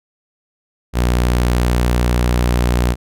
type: tone with vibrato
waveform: sawtooth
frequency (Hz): 60.5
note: B1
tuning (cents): -35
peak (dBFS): -9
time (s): 0.93-2.96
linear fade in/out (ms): 50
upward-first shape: square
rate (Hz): 13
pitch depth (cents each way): 10
effects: none